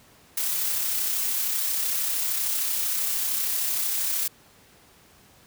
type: noise with amplitude modulation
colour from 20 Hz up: blue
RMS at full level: -25 dBFS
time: 0.37-4.28 s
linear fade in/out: 5 ms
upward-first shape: sine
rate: 33 Hz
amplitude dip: 25%
effects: pink hiss -55 dBFS RMS until 5.46 s + high-pass 60 Hz 12 dB/octave